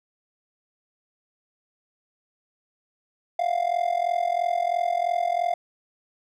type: tone with amplitude modulation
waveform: triangle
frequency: 698.5 Hz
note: F5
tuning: in tune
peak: -16 dBFS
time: 3.39-5.54 s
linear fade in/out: 5 ms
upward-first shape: sine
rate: 43 Hz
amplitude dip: 85%
effects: none